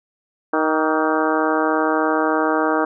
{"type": "harmonic tone with a mistuned harmonic", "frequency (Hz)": 156.6, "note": "D#3", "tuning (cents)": 11, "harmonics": [2, 3, 4, 5, 6, 7, 8, 9, 10], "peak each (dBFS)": [-21, -23, -24, -25, -26, -26, -27, -28, -28], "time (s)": [0.53, 2.85], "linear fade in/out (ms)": 5, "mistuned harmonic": 7, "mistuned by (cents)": 67, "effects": []}